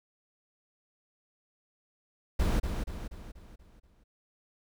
brown noise with echo, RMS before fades -26 dBFS, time 2.39-2.6 s, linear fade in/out 10 ms, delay 240 ms, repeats 6, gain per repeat -6 dB, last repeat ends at 4.04 s, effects none

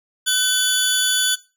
20% pulse tone pair together, 1512 / 3450 Hz, F#6 / A7, +37 / -35 cents, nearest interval octave + major second, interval 1428 cents, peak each -16 / -12 dBFS, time 0.26-1.36 s, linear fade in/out 20 ms, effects noise-tail reverb RT60 0.3 s tail -19 dB re dry

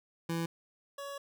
25% pulse tone pair in turn, 166.6 / 561.4 Hz, E3 / C#5, +19 / +22 cents, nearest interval octave + major sixth, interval 2103 cents, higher second, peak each -28 / -36 dBFS, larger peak first, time 0.29-0.46 / 0.98-1.18 s, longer second, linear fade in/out 5 ms, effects none

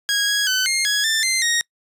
15% pulse tone with pitch steps, 1644 / 1658 / 1515 / 2126 / 1670 / 1779 / 2078 / 1873 Hz, G#6 / G#6 / F#6 / C7 / G#6 / A6 / C7 / A#6, -18 / -3 / +40 / +27 / +9 / +19 / -12 / +8 cents, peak -11 dBFS, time 0.09-1.61 s, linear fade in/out 0 ms, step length 190 ms, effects noise-tail reverb RT60 0.1 s tail -26 dB re dry + resampled to 32000 Hz

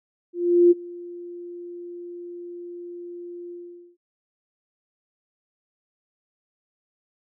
sine tone with ADSR envelope, 349.2 Hz, F4, in tune, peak -10 dBFS, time 0.33-3.97 s, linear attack 380 ms, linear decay 24 ms, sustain -24 dB, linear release 460 ms, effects none

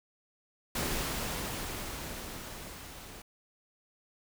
pink noise with level ramp, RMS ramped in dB -32 to -48 dBFS, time 0.75-3.22 s, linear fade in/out 5 ms, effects none

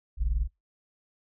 sine tone pair together, 40.65 / 60.9 Hz, E1 / B1, -23 / -24 cents, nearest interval perfect fifth, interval 699 cents, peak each -25 dBFS, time 0.17-0.48 s, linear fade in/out 50 ms, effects noise-tail reverb RT60 0.2 s tail -21 dB re dry + tanh soft clip ceiling -20 dBFS

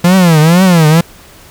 45% pulse tone with vibrato, 170 Hz, F3, 46 cents flat, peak -4 dBFS, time 0.04-1.01 s, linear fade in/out 5 ms, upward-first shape triangle, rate 2.1 Hz, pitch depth 220 cents each way, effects pink hiss -38 dBFS RMS until 1.5 s

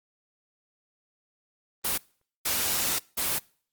white noise bursts at uneven times, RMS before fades -27 dBFS, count 3, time 1.84-1.98 / 2.45-2.99 / 3.17-3.39 s, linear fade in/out 10 ms, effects noise-tail reverb RT60 0.5 s tail -25 dB re dry + Opus 24 kbps

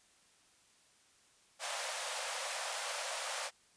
pink high-pass noise, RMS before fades -39 dBFS, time 1.59-3.51 s, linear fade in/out 50 ms, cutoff 510 Hz, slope 96 dB/octave, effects white hiss -67 dBFS RMS until 3.76 s + resampled to 22050 Hz

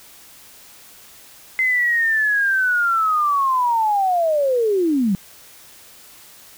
sine linear sweep, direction down, 2068 to 180 Hz, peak -15 dBFS, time 1.59-5.15 s, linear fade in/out 0 ms, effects white hiss -45 dBFS RMS until 6.57 s

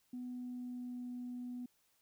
sine tone with pitch glide, 248.4 to 246.4 Hz, B3 to B3, +10 to -4 cents, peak -40 dBFS, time 0.13-1.66 s, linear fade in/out 5 ms, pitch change -14 cents, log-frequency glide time 0.28-1.03 s, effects tanh soft clip ceiling -37 dBFS + white hiss -75 dBFS RMS until 2.01 s

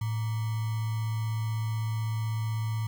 sine tone with sample-and-hold, 110.5 Hz, A2, 8 cents sharp, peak -27 dBFS, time 0.01-2.87 s, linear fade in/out 5 ms, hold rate 1050 Hz, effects none

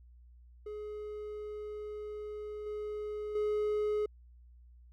triangle tone with level steps, 421.3 Hz, G#4, 25 cents sharp, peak -37 / -34 / -27 dBFS, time 0.66-4.06 s, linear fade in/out 5 ms, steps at 2.66 / 3.35 s, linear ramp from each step 5 ms, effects added 60 Hz sine -54 dBFS peak until 4.92 s

